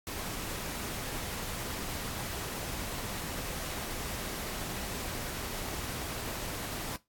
pink noise, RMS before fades -38 dBFS, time 0.07-6.96 s, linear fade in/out 0 ms, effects noise-tail reverb RT60 0.2 s tail -17 dB re dry + AAC 64 kbps

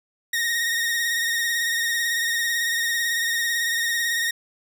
sawtooth tone with vibrato, 1863 Hz, A#6, 2 cents flat, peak -18 dBFS, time 0.33-4.31 s, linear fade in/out 5 ms, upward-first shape sine, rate 18 Hz, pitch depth 38 cents each way, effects none

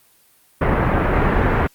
pink low-pass noise, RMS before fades -17 dBFS, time 0.61-1.67 s, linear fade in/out 5 ms, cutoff 1900 Hz, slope 24 dB/octave, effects white hiss -55 dBFS RMS until 1.74 s + Opus 32 kbps

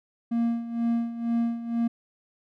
triangle tone with tremolo, 233.1 Hz, A#3, in tune, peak -19 dBFS, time 0.31-1.88 s, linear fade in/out 10 ms, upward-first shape sine, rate 2.1 Hz, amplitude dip 75%, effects none

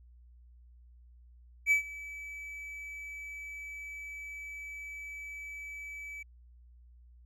triangle tone with ADSR envelope, 2298 Hz, D7, 38 cents flat, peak -19 dBFS, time 1.66-6.23 s, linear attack 52 ms, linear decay 110 ms, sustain -20 dB, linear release 7 ms, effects added 60 Hz sine -54 dBFS peak until 7.25 s

